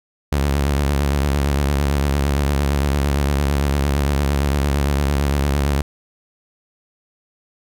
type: tone with vibrato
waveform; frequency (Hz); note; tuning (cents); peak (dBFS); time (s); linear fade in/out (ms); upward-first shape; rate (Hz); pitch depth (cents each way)
sawtooth; 70.6; C#2; +32; -12; 0.32-5.82; 5; sine; 8.8; 73
effects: none